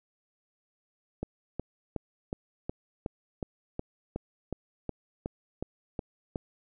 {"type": "click train", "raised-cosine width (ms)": 2, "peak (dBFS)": -19, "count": 15, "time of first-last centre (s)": [1.23, 6.358], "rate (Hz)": 2.73, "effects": []}